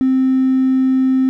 triangle tone with hard clipping, 261.6 Hz, C4, in tune, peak -11 dBFS, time 0.01-1.29 s, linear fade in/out 0 ms, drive 3 dB, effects none

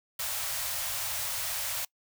white band-stop noise, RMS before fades -33 dBFS, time 0.19-1.85 s, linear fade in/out 5 ms, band 140 to 520 Hz, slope 96 dB/octave, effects noise-tail reverb RT60 0.1 s tail -24 dB re dry

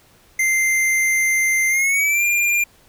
square tone with pitch glide, 2087 to 2397 Hz, C7 to D7, -5 to +35 cents, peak -16 dBFS, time 0.39-2.64 s, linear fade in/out 5 ms, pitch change +240 cents, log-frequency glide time 1.69-2.24 s, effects pink hiss -53 dBFS RMS until 2.88 s

